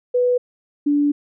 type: tone pair in turn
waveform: sine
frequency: 493.9 / 290.2 Hz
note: B4 / D4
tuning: 0 / -21 cents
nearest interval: major sixth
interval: 921 cents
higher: first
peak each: -14 dBFS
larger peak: neither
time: 0.14-0.38 / 0.86-1.12 s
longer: second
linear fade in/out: 10 ms
effects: none